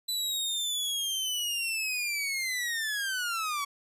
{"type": "linear sweep", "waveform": "sawtooth", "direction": "down", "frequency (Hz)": [4000, 1114], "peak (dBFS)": -26, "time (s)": [0.08, 3.65], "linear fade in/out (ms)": 10, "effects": ["resampled to 32000 Hz"]}